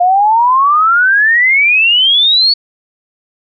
sine exponential sweep, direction up, 698.5 to 4478 Hz, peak -6 dBFS, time 0-2.54 s, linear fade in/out 10 ms, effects none

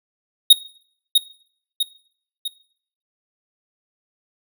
square tone with echo, 3746 Hz, A#7, 8 cents sharp, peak -5 dBFS, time 0.5-0.53 s, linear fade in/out 5 ms, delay 650 ms, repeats 3, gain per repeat -6 dB, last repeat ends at 2.48 s, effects noise-tail reverb RT60 0.6 s tail -20 dB re dry

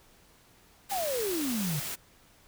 white noise, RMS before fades -36 dBFS, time 0.89-1.96 s, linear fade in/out 20 ms
sine exponential sweep, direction down, 822 to 138.59 Hz, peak -29 dBFS, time 0.91-1.8 s, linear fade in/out 10 ms
effects pink hiss -60 dBFS RMS until 2.47 s

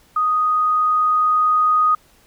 sine tone with level ramp, 1244.5 Hz, D#6, in tune, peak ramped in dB -15 to -12 dBFS, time 0.16-1.95 s, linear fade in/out 5 ms, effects pink hiss -54 dBFS RMS until 2.26 s

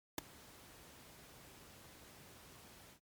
pink noise with ADSR envelope, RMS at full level -34 dBFS, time 0.18-3 s, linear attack 3 ms, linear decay 9 ms, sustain -24 dB, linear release 92 ms, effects high-pass 60 Hz 12 dB/octave + MP3 96 kbps

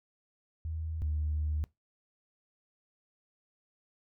sine tone pair in turn, 79.9 / 76.1 Hz, D#2 / D#2, +47 / -38 cents, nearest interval minor second, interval 85 cents, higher first, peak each -33 / -28 dBFS, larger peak second, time 0.65-1.02 / 1.02-1.64 s, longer second, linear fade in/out 0 ms, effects noise-tail reverb RT60 0.2 s tail -23 dB re dry + tanh soft clip ceiling -24 dBFS

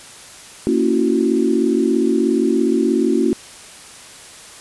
sine chord, F# dominant seventh, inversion first, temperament just, 231.2 / 277.5 / 333 / 370 Hz, A#3 / C#4 / E4 / F#4, -14 / +2 / +18 / 0 cents, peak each -19 dBFS, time 0.67-3.33 s, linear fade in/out 0 ms, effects white hiss -39 dBFS RMS until 4.6 s + resampled to 24000 Hz

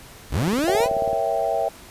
30% pulse linear sweep, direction up, 32.61 to 525 Hz, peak -17 dBFS, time 0.3-0.89 s, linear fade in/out 50 ms
click train, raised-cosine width 2 ms, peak -19 dBFS, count 15, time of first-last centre 0.37-1.131 s, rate 18.4 Hz
sine chord, A# diminished seventh, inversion none, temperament equal, 466.2 / 554.4 / 659.3 / 784 Hz, A#4 / C#5 / E5 / G5, 0 / 0 / 0 / 0 cents, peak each -29 / -27 / -23 / -25 dBFS, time 0.67-1.69 s, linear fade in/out 10 ms
effects pink hiss -44 dBFS RMS until 1.9 s + resampled to 32000 Hz

